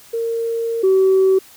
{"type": "tone pair in turn", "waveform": "sine", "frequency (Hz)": [460, 380.9], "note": ["A#4", "G4"], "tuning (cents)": [-23, -50], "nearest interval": "minor third", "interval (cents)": 327, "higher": "first", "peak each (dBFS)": [-18, -9], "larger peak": "second", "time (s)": [[0.13, 0.83], [0.83, 1.39]], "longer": "first", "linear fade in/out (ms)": 10, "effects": ["tanh soft clip ceiling -7 dBFS", "white hiss -45 dBFS RMS until 1.56 s"]}